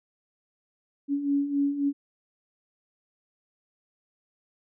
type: beating tone pair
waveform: sine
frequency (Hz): 279.8 / 283.5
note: C#4 / C#4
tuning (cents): +16 / +39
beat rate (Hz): 3.7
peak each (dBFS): -30 / -24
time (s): 1.08-1.93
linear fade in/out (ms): 50
effects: none